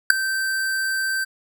square tone with ADSR envelope, 1556 Hz, G6, 13 cents flat, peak -4 dBFS, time 0.1-1.25 s, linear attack 4 ms, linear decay 4 ms, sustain -18 dB, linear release 19 ms, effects none

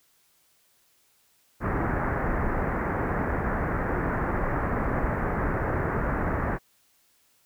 pink low-pass noise, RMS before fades -27 dBFS, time 1.6-6.59 s, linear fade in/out 50 ms, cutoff 1900 Hz, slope 48 dB/octave, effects white hiss -65 dBFS RMS until 7.45 s

